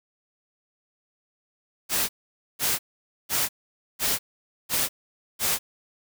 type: noise bursts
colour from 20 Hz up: white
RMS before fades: -24 dBFS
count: 6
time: 1.89-5.59 s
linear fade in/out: 50 ms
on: 200 ms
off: 500 ms
effects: none